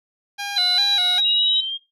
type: tone with vibrato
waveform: 10% pulse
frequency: 764 Hz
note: G5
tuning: 45 cents flat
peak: -17 dBFS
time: 0.38-1.21 s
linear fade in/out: 20 ms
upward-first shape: square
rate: 2.5 Hz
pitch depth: 96 cents each way
type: tone with pitch glide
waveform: sine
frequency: 4000 to 3828 Hz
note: B7 to A#7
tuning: +21 to +45 cents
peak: -16 dBFS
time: 0.56-1.61 s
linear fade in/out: 10 ms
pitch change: -76 cents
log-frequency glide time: 0.73-1.18 s
type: exponential sweep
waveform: sine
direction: up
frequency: 2800 to 3237 Hz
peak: -23 dBFS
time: 1.24-1.78 s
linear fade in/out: 20 ms
effects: noise-tail reverb RT60 0.2 s tail -17 dB re dry + low-pass 9000 Hz 12 dB/octave